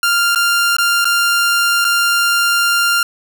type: tone with dropouts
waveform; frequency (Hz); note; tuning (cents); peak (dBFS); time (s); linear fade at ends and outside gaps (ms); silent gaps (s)
sawtooth; 1395; F6; -2; -8; 0.03-3.03; 2; 0.349-0.358 / 0.767-0.784 / 1.045-1.053 / 1.845-1.849
effects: none